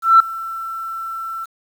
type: tone with ADSR envelope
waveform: sine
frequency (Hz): 1339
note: E6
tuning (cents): +27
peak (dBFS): -3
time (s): 0.02-1.46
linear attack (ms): 180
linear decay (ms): 4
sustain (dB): -21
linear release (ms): 23
effects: tanh soft clip ceiling 0 dBFS + 7-bit